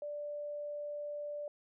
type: tone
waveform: sine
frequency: 587.3 Hz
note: D5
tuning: in tune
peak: -38 dBFS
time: 0.02-1.48 s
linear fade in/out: 2 ms
effects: none